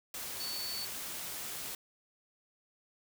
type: tone in noise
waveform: sine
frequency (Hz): 4470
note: C#8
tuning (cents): +14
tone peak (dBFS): -38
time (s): 0.4-0.85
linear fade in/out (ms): 2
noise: white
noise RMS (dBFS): -41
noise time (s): 0.14-1.75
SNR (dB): 0
effects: none